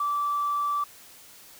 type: tone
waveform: sine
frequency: 1162 Hz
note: D6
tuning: 19 cents flat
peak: -23 dBFS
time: 0-0.84 s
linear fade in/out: 5 ms
effects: tanh soft clip ceiling -19 dBFS + white hiss -50 dBFS RMS until 1.59 s